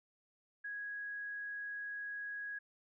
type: tone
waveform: sine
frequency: 1659 Hz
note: G#6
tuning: 2 cents flat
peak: -40 dBFS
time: 0.64-2.59 s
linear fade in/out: 10 ms
effects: none